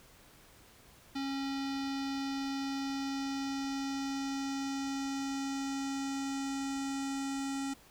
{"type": "tone with low-pass filter sweep", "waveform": "square", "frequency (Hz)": 273.4, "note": "C#4", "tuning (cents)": -24, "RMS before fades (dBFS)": -36, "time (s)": [1.15, 7.74], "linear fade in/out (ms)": 10, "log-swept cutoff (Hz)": [4500, 7900], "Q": 2.3, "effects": ["pink hiss -59 dBFS RMS until 7.9 s"]}